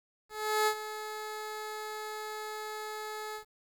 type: tone with ADSR envelope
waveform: 15% pulse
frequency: 428.7 Hz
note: A4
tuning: 45 cents flat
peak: -18 dBFS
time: 0.29-3.45 s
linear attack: 380 ms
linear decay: 72 ms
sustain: -13 dB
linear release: 99 ms
effects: 10-bit